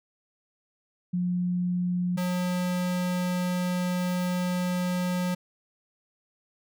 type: tone pair in turn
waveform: sine / square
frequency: 178.5 / 179.95 Hz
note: F3 / F#3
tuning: +38 / -48 cents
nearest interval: unison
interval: 14 cents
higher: second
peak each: -24 / -26 dBFS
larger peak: first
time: 1.13-2.17 / 2.17-5.35 s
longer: second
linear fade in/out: 10 ms
effects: none